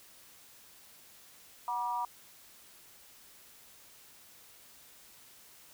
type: tone with amplitude modulation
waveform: sine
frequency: 961 Hz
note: B5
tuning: 48 cents flat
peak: -27 dBFS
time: 1.68-2.05 s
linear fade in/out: 2 ms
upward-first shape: sine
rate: 224 Hz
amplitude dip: 90%
effects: white hiss -57 dBFS RMS until 5.73 s